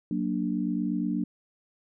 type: chord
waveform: sine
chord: Gb augmented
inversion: none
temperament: equal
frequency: 185 / 233.1 / 293.7 Hz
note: Gb3 / Bb3 / D4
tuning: 0 / 0 / 0 cents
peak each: -30 dBFS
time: 0.11-1.24 s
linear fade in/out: 2 ms
effects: none